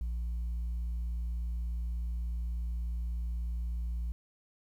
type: tone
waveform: sine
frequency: 58.27 Hz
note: A#1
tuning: in tune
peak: -29 dBFS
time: 0.01-4.12 s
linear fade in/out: 0 ms
effects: tanh soft clip ceiling -31 dBFS + 11-bit